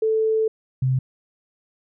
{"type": "tone pair in turn", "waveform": "sine", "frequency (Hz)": [440, 130.17], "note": ["A4", "C3"], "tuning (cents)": [0, -9], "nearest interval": "octave + major sixth", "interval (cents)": 2109, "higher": "first", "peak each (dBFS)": -17, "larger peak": "neither", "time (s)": [[0.02, 0.48], [0.82, 0.99]], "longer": "first", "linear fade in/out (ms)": 5, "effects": []}